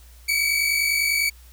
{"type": "tone pair together", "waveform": "sawtooth", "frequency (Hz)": [2250, 2300], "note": ["C#7", "D7"], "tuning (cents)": [25, -37], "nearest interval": "unison", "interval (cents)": 38, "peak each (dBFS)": -19, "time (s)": [0.28, 1.3], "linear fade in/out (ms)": 10, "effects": ["added 60 Hz sine -45 dBFS peak until 1.52 s", "white hiss -54 dBFS RMS until 1.52 s"]}